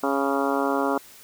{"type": "harmonic tone with a mistuned harmonic", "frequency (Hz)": 138.59, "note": "C#3", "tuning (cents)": 0, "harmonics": [2, 3, 4, 5, 6, 7, 8, 9, 10], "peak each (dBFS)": [-26, -28, -29, -30, -31, -31, -32, -33, -33], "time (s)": [0.03, 0.98], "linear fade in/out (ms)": 5, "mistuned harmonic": 9, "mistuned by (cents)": -32, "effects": ["white hiss -48 dBFS RMS until 1.23 s"]}